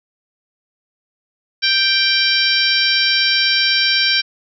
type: harmonic tone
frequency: 784 Hz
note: G5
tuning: in tune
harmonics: 2 / 3 / 4 / 5 / 6 / 7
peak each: -20 / -20 / -20 / -20 / -20 / -20 dBFS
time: 1.62-4.22 s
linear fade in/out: 20 ms
effects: none